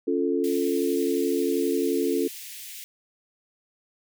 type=chord; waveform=sine; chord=Db augmented; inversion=none; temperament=equal; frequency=277.2 / 349.2 / 440 Hz; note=Db4 / F4 / A4; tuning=0 / 0 / 0 cents; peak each=-26 dBFS; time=0.07-2.28 s; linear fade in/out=10 ms
type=high-pass noise; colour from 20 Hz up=white; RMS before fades=-40 dBFS; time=0.44-2.84 s; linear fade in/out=0 ms; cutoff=1900 Hz; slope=48 dB/octave
effects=none